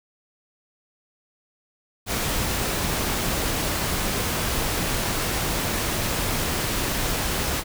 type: noise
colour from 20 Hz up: pink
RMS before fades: -25 dBFS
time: 2.06-7.64 s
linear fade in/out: 50 ms
effects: none